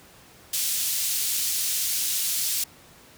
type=band-pass noise; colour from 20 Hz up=white; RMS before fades=-26 dBFS; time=0.53-2.64 s; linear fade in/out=5 ms; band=3600 to 15000 Hz; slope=12 dB/octave; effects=pink hiss -51 dBFS RMS until 3.17 s + high-pass 60 Hz 12 dB/octave